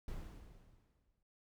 brown noise with exponential decay, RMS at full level -43 dBFS, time 0.08-1.23 s, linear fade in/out 2 ms, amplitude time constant 250 ms, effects noise-tail reverb RT60 0.2 s tail -22 dB re dry

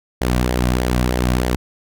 sawtooth tone with flanger, 61.74 Hz, B1, in tune, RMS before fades -18 dBFS, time 0.21-1.56 s, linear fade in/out 5 ms, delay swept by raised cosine 0.75 to 2.35 ms, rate 3.2 Hz, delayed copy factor -0.5, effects none

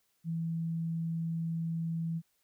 sine tone, 164.81 Hz, E3, in tune, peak -31 dBFS, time 0.24-2.22 s, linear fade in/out 50 ms, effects white hiss -75 dBFS RMS until 2.43 s

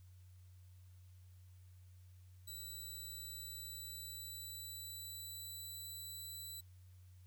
10% pulse tone with pitch glide, 3951 to 3976 Hz, B7 to B7, 0 to +11 cents, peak -40 dBFS, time 2.47-6.61 s, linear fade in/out 10 ms, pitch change +11 cents, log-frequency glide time 2.75-6.25 s, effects added 91 Hz sine -57 dBFS peak until 7.26 s + white hiss -75 dBFS RMS until 7.26 s

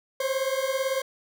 40% pulse beating tone pair, 523.3 / 541.3 Hz, C5 / C#5, 0 / -41 cents, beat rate 18 Hz, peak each -27 dBFS, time 0.2-1.02 s, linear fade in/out 5 ms, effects none

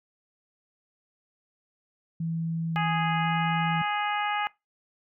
sine tone with vibrato, 163.5 Hz, E3, 14 cents flat, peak -27 dBFS, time 2.2-3.82 s, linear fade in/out 5 ms, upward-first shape square, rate 0.96 Hz, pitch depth 10 cents each way
harmonic tone, 415.3 Hz, G#4, in tune, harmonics 2 / 3 / 4 / 5 / 6 / 7, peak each -28 / -32 / -34 / -36 / -38 / -39 dBFS, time 2.76-4.47 s, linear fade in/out 0 ms
effects noise-tail reverb RT60 0.2 s tail -21 dB re dry

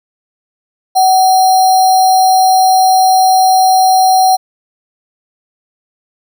sine tone with sample-and-hold, 750 Hz, F#5, 23 cents sharp, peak -5 dBFS, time 0.95-4.37 s, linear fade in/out 20 ms, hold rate 4900 Hz, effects none

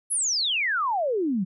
sine exponential sweep, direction down, 11175 to 174.61 Hz, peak -22 dBFS, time 0.1-1.45 s, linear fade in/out 20 ms, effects none

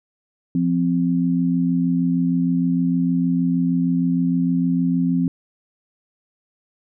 sine tone pair together, 173.53 / 260 Hz, F3 / C4, -11 / -11 cents, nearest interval perfect fifth, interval 700 cents, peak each -19 dBFS, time 0.55-5.28 s, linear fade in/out 2 ms, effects none

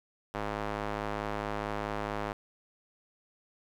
square tone with band-pass filter, 52.3 Hz, G#1, 13 cents sharp, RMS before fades -35 dBFS, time 0.34-2.33 s, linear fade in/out 5 ms, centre 930 Hz, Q 0.83, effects 10-bit

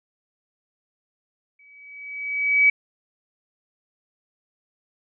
sine tone with exponential growth, 2279 Hz, C#7, 47 cents sharp, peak -11 dBFS, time 1.59-2.7 s, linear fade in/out 5 ms, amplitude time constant 240 ms, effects none

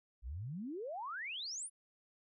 sine exponential sweep, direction up, 52.3 to 10360 Hz, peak -40 dBFS, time 0.22-1.7 s, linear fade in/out 50 ms, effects none

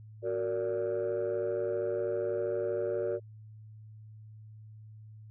sine chord, Gb augmented, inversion none, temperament just, 370 / 462.5 / 578.1 Hz, Gb4 / Bb4 / D5, 0 / -14 / -27 cents, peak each -32 dBFS, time 0.22-3.2 s, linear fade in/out 50 ms, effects tanh soft clip ceiling -25 dBFS + added 108 Hz sine -47 dBFS peak until 5.3 s

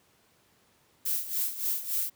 violet noise with tremolo, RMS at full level -28 dBFS, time 1.05-2.1 s, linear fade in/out 10 ms, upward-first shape sine, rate 3.5 Hz, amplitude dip 75%, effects pink hiss -65 dBFS RMS until 2.15 s + high-pass 100 Hz 12 dB/octave

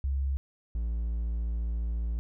sine / triangle tone pair in turn, 68 / 57.18 Hz, C#2 / A#1, -33 / -33 cents, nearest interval minor third, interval 300 cents, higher first, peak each -26 dBFS, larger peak neither, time 0.04-0.37 / 0.75-2.19 s, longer second, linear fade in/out 0 ms, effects none

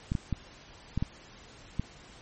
clicks, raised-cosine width 5 ms, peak -16 dBFS, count 6, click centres 0.119 / 0.152 / 0.327 / 0.976 / 1.025 / 1.796 s, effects pink hiss -52 dBFS RMS until 2.21 s + MP3 32 kbps

